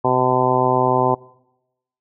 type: harmonic tone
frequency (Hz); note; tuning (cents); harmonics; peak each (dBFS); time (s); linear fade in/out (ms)
127.3; C3; -47; 1 / 2 / 3 / 4 / 5 / 6 / 7 / 8; -25 / -25 / -21 / -24 / -23 / -23 / -20 / -22; 0.04-1.15; 10
effects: noise-tail reverb RT60 0.9 s tail -22 dB re dry